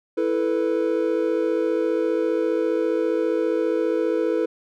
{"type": "chord", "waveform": "triangle", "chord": "E suspended fourth", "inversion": "none", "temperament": "just", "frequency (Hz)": [329.6, 439.5, 494.4], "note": ["E4", "A4", "B4"], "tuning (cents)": [0, -2, 2], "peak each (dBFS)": -22, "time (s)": [0.17, 4.46], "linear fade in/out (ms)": 10, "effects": []}